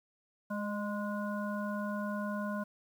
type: harmonic tone with a mistuned harmonic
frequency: 207.7 Hz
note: G#3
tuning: in tune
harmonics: 1 / 3 / 5 / 7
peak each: -35 / -40 / -42 / -43 dBFS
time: 0.5-2.64 s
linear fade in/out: 10 ms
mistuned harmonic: 3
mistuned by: -27 cents
effects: 10-bit